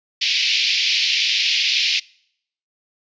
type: band-pass noise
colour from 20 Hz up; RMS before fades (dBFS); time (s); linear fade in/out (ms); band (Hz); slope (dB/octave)
pink; -19; 0.21-2; 10; 2300 to 5300; 48
effects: noise-tail reverb RT60 0.7 s tail -25 dB re dry + resampled to 16000 Hz